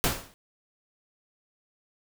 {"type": "noise with exponential decay", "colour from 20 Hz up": "pink", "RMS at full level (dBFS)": -21, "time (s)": [0.04, 0.34], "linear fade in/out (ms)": 0, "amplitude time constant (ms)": 65, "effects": []}